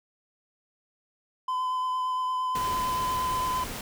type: tone with vibrato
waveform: triangle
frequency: 1017 Hz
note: C6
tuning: 50 cents flat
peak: -24 dBFS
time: 1.48-3.64 s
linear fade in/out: 5 ms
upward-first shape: triangle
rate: 8.7 Hz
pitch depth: 15 cents each way
type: noise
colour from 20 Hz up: pink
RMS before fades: -36 dBFS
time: 2.55-3.81 s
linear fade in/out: 2 ms
effects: none